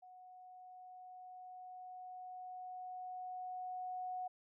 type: tone with level ramp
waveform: sine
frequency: 735 Hz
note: F#5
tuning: 12 cents flat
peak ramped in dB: -55 to -39 dBFS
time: 0.02-4.28 s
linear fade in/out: 10 ms
effects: none